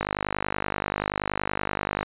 click train, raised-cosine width 0.5 ms, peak -10 dBFS, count 103, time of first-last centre 0.01-2.03 s, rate 50.5 Hz, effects resampled to 8000 Hz

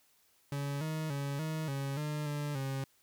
40% pulse tone with pitch steps, 141.4 / 157 / 140.6 / 157.5 / 138 / 150.2 / 146.8 / 135.2 Hz, C#3 / D#3 / C#3 / D#3 / C#3 / D3 / D3 / C#3, +35 / +16 / +25 / +21 / -7 / +39 / 0 / -43 cents, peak -33 dBFS, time 0.52-2.84 s, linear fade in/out 2 ms, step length 290 ms, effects white hiss -69 dBFS RMS until 3.02 s

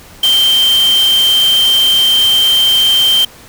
sine tone in noise, 3136 Hz, G7, in tune, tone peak -7 dBFS, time 0.23-3.25 s, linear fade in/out 5 ms, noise white, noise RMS -21 dBFS, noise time 0.23-3.25 s, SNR +11 dB, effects pink hiss -38 dBFS RMS until 3.48 s

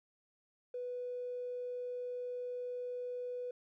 triangle tone, 493.9 Hz, B4, in tune, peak -34 dBFS, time 0.74-3.51 s, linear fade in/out 5 ms, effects tanh soft clip ceiling -36 dBFS

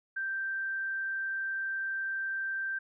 sine tone, 1568 Hz, G6, in tune, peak -31 dBFS, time 0.16-2.79 s, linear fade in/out 10 ms, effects none

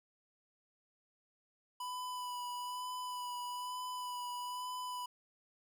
square tone with vibrato, 991 Hz, B5, 6 cents sharp, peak -40 dBFS, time 1.8-5.06 s, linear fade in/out 5 ms, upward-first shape sine, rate 1.1 Hz, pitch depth 18 cents each way, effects none

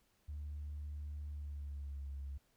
sine tone with pitch glide, 73.8 to 69.26 Hz, D2 to C#2, +9 to -1 cents, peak -40 dBFS, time 0.28-2.38 s, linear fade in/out 10 ms, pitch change -110 cents, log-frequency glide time 1.29-2.07 s, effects tanh soft clip ceiling -38 dBFS + pink hiss -75 dBFS RMS until 2.56 s

